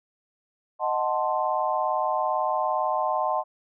sine chord, D# diminished seventh, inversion none, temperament equal, 622.3 / 740 / 880 / 1046.5 Hz, D#5 / F#5 / A5 / C6, 0 / 0 / 0 / 0 cents, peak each -28 dBFS, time 0.79-3.44 s, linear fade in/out 50 ms, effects none

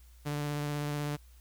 sawtooth tone with vibrato, 146.8 Hz, D3, in tune, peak -28 dBFS, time 0.25-1.17 s, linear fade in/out 20 ms, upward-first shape sine, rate 16 Hz, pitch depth 14 cents each way, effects added 60 Hz sine -53 dBFS peak until 1.4 s + white hiss -65 dBFS RMS until 1.4 s

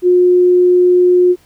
sine tone, 359.2 Hz, F4, 49 cents sharp, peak -6 dBFS, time 0.02-1.36 s, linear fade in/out 50 ms, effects pink hiss -51 dBFS RMS until 1.45 s

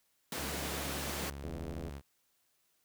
pink high-pass noise, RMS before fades -39 dBFS, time 0.32-1.3 s, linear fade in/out 2 ms, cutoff 160 Hz, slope 24 dB/octave
sawtooth tone, 70 Hz, C#2, 18 cents sharp, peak -38 dBFS, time 0.36-2.02 s, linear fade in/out 50 ms
click train, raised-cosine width 2 ms, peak -31 dBFS, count 38, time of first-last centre 1.44-1.886 s, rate 83 Hz
effects white hiss -75 dBFS RMS until 2.84 s

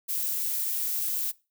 violet noise with amplitude modulation, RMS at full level -28 dBFS, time 0.08-1.32 s, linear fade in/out 20 ms, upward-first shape sine, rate 156 Hz, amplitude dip 25%, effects noise-tail reverb RT60 0.3 s tail -22 dB re dry

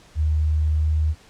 sine tone with pitch glide, 77 to 77.49 Hz, D#2 to D#2, -17 to -7 cents, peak -17 dBFS, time 0.15-1.15 s, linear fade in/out 50 ms, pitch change +10 cents, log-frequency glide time 0.8-0.88 s, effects pink hiss -51 dBFS RMS until 1.29 s + low-pass 8000 Hz 12 dB/octave

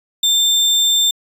sine tone with sample-and-hold, 3582 Hz, A7, 30 cents sharp, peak -11 dBFS, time 0.23-1.11 s, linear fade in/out 5 ms, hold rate 11025 Hz, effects resampled to 32000 Hz

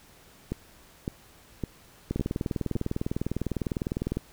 two click trains, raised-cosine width 3 ms, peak -16 / -15 dBFS, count 5 / 42, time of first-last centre 0.52-2.755 / 2.11-4.17 s, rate 1.79 / 19.9 Hz, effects pink hiss -55 dBFS RMS until 4.32 s

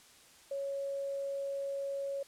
sine tone, 554.4 Hz, C#5, in tune, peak -34 dBFS, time 0.51-2.23 s, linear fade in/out 5 ms, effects white hiss -59 dBFS RMS until 2.27 s + low-pass 10000 Hz 12 dB/octave

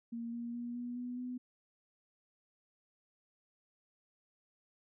sine tone with pitch steps, 232.9 / 236.2 / 239.4 / 242.8 / 246.2 / 249.6 Hz, A#3 / A#3 / A#3 / B3 / B3 / B3, -1 / +23 / +46 / -29 / -5 / +19 cents, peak -38 dBFS, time 0.12-1.38 s, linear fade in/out 10 ms, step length 210 ms, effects none

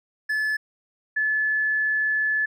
triangle / sine tone pair in turn, 1727 / 1727 Hz, A6 / A6, -33 / -33 cents, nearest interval unison, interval 0 cents, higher neither, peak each -20 dBFS, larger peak neither, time 0.29-0.57 / 1.16-2.46 s, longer second, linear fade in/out 10 ms, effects none

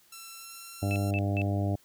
5% pulse tone with pitch glide, 1344 to 1357.3 Hz, E6 to F6, +33 to -50 cents, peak -32 dBFS, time 0.12-1.11 s, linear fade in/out 5 ms, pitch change +17 cents, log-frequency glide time 0.32-0.68 s
harmonic tone, 99.8 Hz, G2, 32 cents sharp, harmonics 1 / 2 / 3 / 4 / 5 / 6 / 7 / 8, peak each -27 / -35 / -34 / -42 / -45 / -38 / -39 / -47 dBFS, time 0.82-1.76 s, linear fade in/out 10 ms
sine tone bursts, 2637 Hz, E7, in tune, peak -32 dBFS, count 3, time 0.91-1.417 s, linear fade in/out 0 ms, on 49 ms, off 180 ms
effects white hiss -62 dBFS RMS until 1.84 s

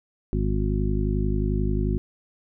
harmonic tone, 51.3 Hz, G#1, 21 cents flat, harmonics 1 / 2 / 3 / 4 / 5 / 7, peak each -24 / -28 / -30 / -30 / -32 / -31 dBFS, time 0.33-1.98 s, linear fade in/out 0 ms, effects none

